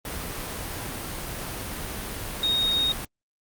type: tone in noise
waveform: sine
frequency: 3729 Hz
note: A#7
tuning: in tune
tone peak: -21 dBFS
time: 2.43-2.92 s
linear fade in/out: 2 ms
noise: pink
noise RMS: -33 dBFS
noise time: 0.05-3.05 s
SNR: +9 dB
effects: Opus 32 kbps